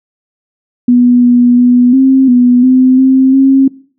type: tone with pitch steps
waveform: sine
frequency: 244.9 / 243.6 / 245.9 / 265.3 / 246.1 / 257.3 / 263.2 / 269 Hz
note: B3 / B3 / B3 / C4 / B3 / C4 / C4 / C4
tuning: -14 / -24 / -7 / +24 / -6 / -29 / +10 / +48 cents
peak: -3 dBFS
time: 0.88-3.68 s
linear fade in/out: 5 ms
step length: 350 ms
effects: noise-tail reverb RT60 0.5 s tail -22 dB re dry